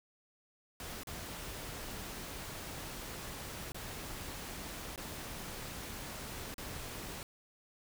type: noise with dropouts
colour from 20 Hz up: pink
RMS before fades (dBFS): -44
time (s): 0.8-7.23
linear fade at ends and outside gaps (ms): 1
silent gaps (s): 1.034-1.071 / 3.72-3.745 / 4.96-4.977 / 6.542-6.581
effects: none